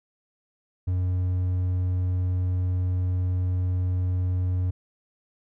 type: tone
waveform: triangle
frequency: 91 Hz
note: F#2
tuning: 28 cents flat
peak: -20 dBFS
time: 0.87-4.71 s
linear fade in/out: 10 ms
effects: none